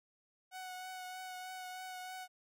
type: tone with vibrato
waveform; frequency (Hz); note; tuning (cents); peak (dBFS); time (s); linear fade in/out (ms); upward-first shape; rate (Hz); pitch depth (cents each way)
sawtooth; 740; F#5; 0; -40; 0.51-2.28; 50; triangle; 3.2; 19
effects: none